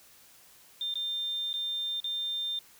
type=tone with dropouts; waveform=sine; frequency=3600 Hz; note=A7; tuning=39 cents sharp; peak=-30 dBFS; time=0.81-2.59 s; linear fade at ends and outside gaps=2 ms; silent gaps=0.94-0.955 / 1.53-1.539 / 2.002-2.042 s; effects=white hiss -57 dBFS RMS until 2.79 s